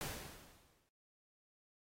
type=noise with exponential decay; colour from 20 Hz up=pink; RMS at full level=-41 dBFS; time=0.01-0.89 s; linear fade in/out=0 ms; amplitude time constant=190 ms; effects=AAC 48 kbps